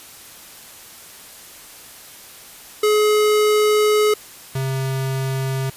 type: tone pair in turn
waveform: square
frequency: 423.4 / 133.36 Hz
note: G#4 / C3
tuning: +33 / +33 cents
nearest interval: octave + minor sixth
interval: 2000 cents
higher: first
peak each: -14 / -21 dBFS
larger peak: first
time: 2.83-4.14 / 4.55-5.7 s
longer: first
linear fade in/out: 5 ms
effects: white hiss -41 dBFS RMS until 5.76 s + resampled to 32000 Hz